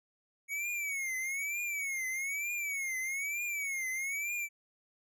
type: tone with vibrato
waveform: square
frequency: 2225 Hz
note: C#7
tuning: 6 cents sharp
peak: -34 dBFS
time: 0.48-4.49 s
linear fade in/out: 50 ms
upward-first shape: triangle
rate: 1.1 Hz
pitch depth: 160 cents each way
effects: none